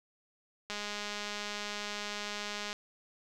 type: click train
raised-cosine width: 0.2 ms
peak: -21 dBFS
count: 421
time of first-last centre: 0.7-2.729 s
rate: 207 Hz
effects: none